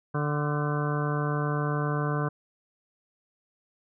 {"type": "harmonic tone with a mistuned harmonic", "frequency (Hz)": 147.5, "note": "D3", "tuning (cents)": 8, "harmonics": [1, 2, 3, 4, 5, 7, 8, 9, 10], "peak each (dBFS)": [-27, -35, -34, -38, -39, -36, -37, -41, -38], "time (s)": [0.14, 2.29], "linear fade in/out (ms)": 10, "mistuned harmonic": 10, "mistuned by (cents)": 46, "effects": []}